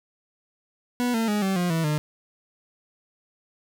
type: tone with pitch steps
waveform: 40% pulse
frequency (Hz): 245.1 / 226.1 / 208.5 / 192.3 / 177.36 / 163.58 / 150.88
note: B3 / A3 / G#3 / G3 / F3 / E3 / D3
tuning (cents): -13 / +47 / +7 / -33 / +27 / -13 / +47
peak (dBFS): -21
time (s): 1-1.98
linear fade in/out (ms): 0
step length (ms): 140
effects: none